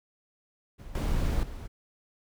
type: noise with level steps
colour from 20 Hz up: brown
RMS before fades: -43 / -27 / -39 dBFS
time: 0.78-1.68 s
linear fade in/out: 20 ms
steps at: 0.95 / 1.43 s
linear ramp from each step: 2 ms
effects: none